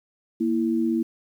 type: tone pair together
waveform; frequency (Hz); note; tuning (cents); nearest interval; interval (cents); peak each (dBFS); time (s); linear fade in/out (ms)
sine; 233.2 / 329.6; A#3 / E4; +1 / 0; tritone; 599; -23; 0.4-1.03; 10
effects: 9-bit